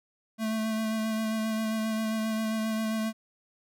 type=tone with vibrato; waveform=square; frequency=220 Hz; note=A3; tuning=in tune; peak=-28 dBFS; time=0.38-3.13 s; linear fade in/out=50 ms; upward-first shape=sine; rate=7.5 Hz; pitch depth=18 cents each way; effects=none